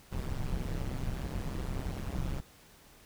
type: noise with amplitude modulation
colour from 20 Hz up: brown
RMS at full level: -31 dBFS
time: 0.11-2.41 s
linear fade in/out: 20 ms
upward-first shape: sine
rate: 132 Hz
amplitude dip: 90%
effects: pink hiss -58 dBFS RMS until 3.05 s